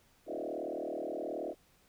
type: tone with frequency modulation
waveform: sine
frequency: 484.9 Hz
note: B4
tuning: 32 cents flat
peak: -35 dBFS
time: 0.26-1.55 s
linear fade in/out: 50 ms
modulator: 38.8 Hz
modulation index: 5
effects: pink hiss -67 dBFS RMS until 1.88 s